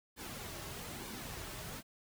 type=noise with flanger; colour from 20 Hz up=pink; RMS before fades=-45 dBFS; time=0.16-1.83 s; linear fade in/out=50 ms; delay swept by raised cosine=1.5 to 4.2 ms; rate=1.1 Hz; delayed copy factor=-0.55; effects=none